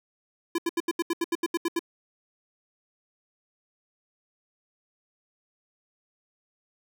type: tone bursts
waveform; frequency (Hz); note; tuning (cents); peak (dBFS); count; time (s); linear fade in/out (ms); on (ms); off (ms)
square; 338.5; E4; +46; -24; 12; 0.55-1.793; 5; 33; 77
effects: none